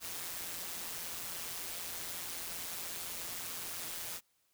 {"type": "noise with amplitude modulation", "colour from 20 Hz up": "white", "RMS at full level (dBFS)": -39, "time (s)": [0, 4.21], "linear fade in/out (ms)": 50, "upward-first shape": "sine", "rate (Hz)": 172, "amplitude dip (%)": 60, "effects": ["white hiss -75 dBFS RMS until 4.53 s"]}